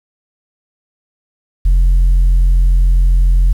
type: tone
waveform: sine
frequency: 43.65 Hz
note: F1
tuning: in tune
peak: -4 dBFS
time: 1.65-3.53 s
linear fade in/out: 10 ms
effects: tanh soft clip ceiling -6 dBFS + 7-bit